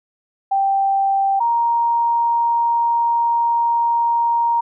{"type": "tone pair in turn", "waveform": "sine", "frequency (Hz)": [784, 936], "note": ["G5", "A#5"], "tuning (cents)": [0, 7], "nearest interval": "minor third", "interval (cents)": 307, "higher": "second", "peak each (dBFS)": -14, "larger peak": "neither", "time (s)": [[0.51, 1.4], [1.4, 4.61]], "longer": "second", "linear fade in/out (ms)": 10, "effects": []}